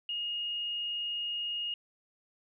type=tone; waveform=sine; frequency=2859 Hz; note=F7; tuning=40 cents sharp; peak=-32 dBFS; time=0.09-1.74 s; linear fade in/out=2 ms; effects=none